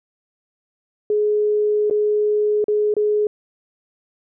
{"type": "tone with dropouts", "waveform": "sine", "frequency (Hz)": 420.4, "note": "G#4", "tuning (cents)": 21, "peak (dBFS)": -15, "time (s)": [1.1, 3.27], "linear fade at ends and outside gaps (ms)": 2, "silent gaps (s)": [[1.899, 1.909], [2.642, 2.682], [2.94, 2.966]], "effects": []}